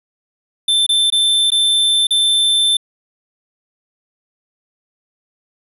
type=tone with dropouts; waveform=square; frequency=3547 Hz; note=A7; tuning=13 cents sharp; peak=-12 dBFS; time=0.68-2.77 s; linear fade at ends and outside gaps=5 ms; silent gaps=0.865-0.891 / 1.102-1.123 / 1.504-1.518 / 2.07-2.107 s; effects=resampled to 32000 Hz + 8-bit